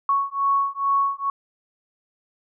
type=beating tone pair; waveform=sine; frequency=1108 / 1110.3 Hz; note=C#6 / C#6; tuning=-1 / +2 cents; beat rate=2.3 Hz; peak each=-22 dBFS; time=0.09-1.3 s; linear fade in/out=2 ms; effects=none